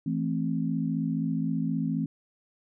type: chord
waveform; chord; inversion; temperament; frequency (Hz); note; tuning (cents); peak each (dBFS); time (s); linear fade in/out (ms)
sine; A minor; second; just; 165 / 220 / 264; E3 / A3 / C4; +2 / 0 / +16; -29 / -31 / -30; 0.06-2.06; 5
effects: none